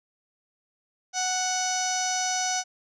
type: tone with low-pass filter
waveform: sawtooth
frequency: 740 Hz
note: F#5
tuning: in tune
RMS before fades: -27 dBFS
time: 1.13-2.64 s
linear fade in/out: 50 ms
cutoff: 6000 Hz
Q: 8.1
effects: none